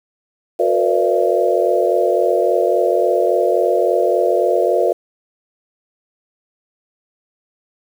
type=tone cluster; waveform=sine; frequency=363.3 / 459.4 / 503 / 591 / 676 Hz; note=F#4 / A#4 / B4 / D5 / E5; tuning=-32 / -25 / +32 / +11 / +43 cents; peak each=-19 dBFS; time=0.59-4.93 s; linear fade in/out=10 ms; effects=7-bit